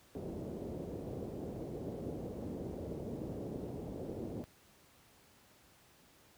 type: low-pass noise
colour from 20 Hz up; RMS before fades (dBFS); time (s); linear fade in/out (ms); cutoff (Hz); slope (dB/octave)
white; -42; 0.15-4.44; 0; 490; 24
effects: pink hiss -64 dBFS RMS until 6.37 s + high-pass 60 Hz 12 dB/octave